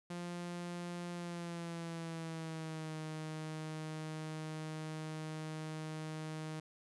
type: tone with pitch glide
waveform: sawtooth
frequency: 174.61 to 156.46 Hz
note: F3 to D#3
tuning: 0 to +10 cents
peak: -37 dBFS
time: 0.1-6.6 s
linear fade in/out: 5 ms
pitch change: -190 cents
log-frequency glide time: 1.13-2.96 s
effects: resampled to 24000 Hz